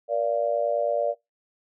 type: tone with amplitude modulation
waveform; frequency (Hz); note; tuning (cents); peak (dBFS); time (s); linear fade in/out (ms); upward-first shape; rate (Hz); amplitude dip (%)
sine; 582; D5; -16; -17; 0.08-1.15; 50; sine; 109; 100
effects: noise-tail reverb RT60 0.2 s tail -23 dB re dry